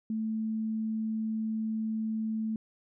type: tone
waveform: sine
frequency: 220 Hz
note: A3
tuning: in tune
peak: -29 dBFS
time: 0.1-2.56 s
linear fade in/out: 2 ms
effects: none